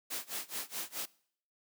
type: noise with tremolo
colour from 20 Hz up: white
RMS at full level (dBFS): -37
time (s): 0.1-1.06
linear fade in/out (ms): 10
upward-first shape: sine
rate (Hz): 4.7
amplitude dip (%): 95
effects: noise-tail reverb RT60 0.6 s tail -23 dB re dry + high-pass 200 Hz 12 dB/octave